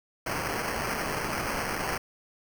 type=noise with sample-and-hold; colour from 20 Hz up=violet; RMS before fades=-31 dBFS; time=0.26-1.98 s; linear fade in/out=5 ms; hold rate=3675 Hz; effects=none